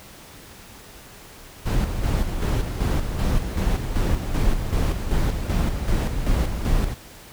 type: noise with tremolo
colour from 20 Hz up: brown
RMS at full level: -20 dBFS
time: 1.65-6.95 s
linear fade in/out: 20 ms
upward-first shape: square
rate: 2.6 Hz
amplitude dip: 50%
effects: pink hiss -44 dBFS RMS until 7.32 s